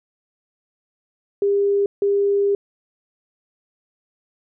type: tone bursts at uneven times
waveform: sine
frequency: 401.7 Hz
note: G4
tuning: 42 cents sharp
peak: -15 dBFS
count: 2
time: 1.42-1.86 / 2.02-2.55 s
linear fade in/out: 2 ms
effects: none